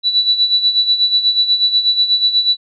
sine tone with tremolo, 3951 Hz, B7, in tune, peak -8 dBFS, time 0.03-2.57 s, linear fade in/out 50 ms, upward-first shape sine, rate 8.2 Hz, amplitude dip 70%, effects none

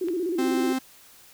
sine tone with vibrato, 349.2 Hz, F4, in tune, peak -24 dBFS, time 0.01-0.73 s, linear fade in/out 5 ms, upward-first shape square, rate 16 Hz, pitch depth 100 cents each way
click, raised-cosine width 0.3 ms, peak -25 dBFS, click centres 0.085 s
45% pulse tone, 261.6 Hz, C4, in tune, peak -24 dBFS, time 0.38-0.79 s, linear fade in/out 10 ms
effects white hiss -52 dBFS RMS until 1.33 s

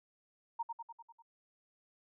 sine tone with echo, 927 Hz, A#5, 10 cents flat, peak -33 dBFS, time 0.59-0.63 s, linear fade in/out 10 ms, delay 99 ms, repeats 6, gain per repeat -4 dB, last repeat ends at 1.224 s, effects none

